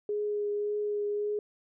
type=tone with vibrato; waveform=sine; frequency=414.9 Hz; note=G#4; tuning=2 cents flat; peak=-28 dBFS; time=0.09-1.39 s; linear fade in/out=2 ms; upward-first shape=triangle; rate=1.8 Hz; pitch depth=14 cents each way; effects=none